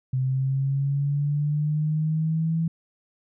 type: linear sweep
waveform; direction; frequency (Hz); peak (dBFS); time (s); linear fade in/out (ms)
sine; up; 129.1 to 164.81; -21; 0.13-2.68; 5
effects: none